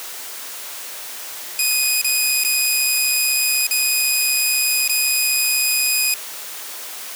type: tone with dropouts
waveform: 10% pulse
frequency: 2492 Hz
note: D#7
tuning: 2 cents sharp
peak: -7 dBFS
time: 1.59-6.14 s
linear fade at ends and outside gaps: 1 ms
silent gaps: 2.015-2.045 / 2.437-2.448 / 3.668-3.71 / 4.878-4.895 s
effects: white hiss -32 dBFS RMS until 7.15 s + high-pass 400 Hz 12 dB/octave